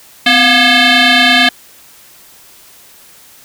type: tone with frequency modulation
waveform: sine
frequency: 704 Hz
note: F5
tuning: 14 cents sharp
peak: -3 dBFS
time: 0.26-1.49 s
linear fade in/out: 5 ms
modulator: 479 Hz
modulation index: 6.9
effects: tanh soft clip ceiling -4 dBFS + white hiss -41 dBFS RMS until 3.44 s